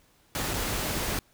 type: noise with dropouts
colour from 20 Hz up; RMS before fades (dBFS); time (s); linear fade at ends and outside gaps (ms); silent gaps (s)
pink; -30; 0.35-1.19; 0; 0.536-0.54
effects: pink hiss -63 dBFS RMS until 1.33 s